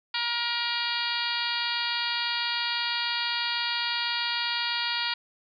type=harmonic tone with a mistuned harmonic; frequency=473.9 Hz; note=A#4; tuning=28 cents sharp; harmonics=2 / 3 / 4 / 5 / 6 / 7 / 8 / 9 / 10; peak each=-35 / -35 / -35 / -35 / -35 / -35 / -35 / -35 / -35 dBFS; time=0.14-5.14 s; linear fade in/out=5 ms; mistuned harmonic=10; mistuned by=-19 cents; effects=none